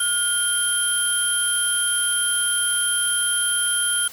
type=tone cluster; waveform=sine; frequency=1426 / 3174 / 10780 Hz; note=F6 / G7 / E9; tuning=+36 / +21 / +38 cents; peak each=-25 / -25 / -21 dBFS; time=0-4.08 s; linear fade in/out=5 ms; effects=white hiss -41 dBFS RMS until 4.12 s